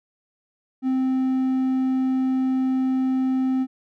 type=tone; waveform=triangle; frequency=260.7 Hz; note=C4; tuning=6 cents flat; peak=-17 dBFS; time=0.82-3.67 s; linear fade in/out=50 ms; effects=none